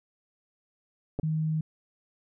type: clicks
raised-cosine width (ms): 2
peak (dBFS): -18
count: 2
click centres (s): 1.19 / 1.197
type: tone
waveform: sine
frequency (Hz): 157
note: D#3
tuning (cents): +16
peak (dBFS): -25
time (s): 1.23-1.61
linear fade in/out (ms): 5
effects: none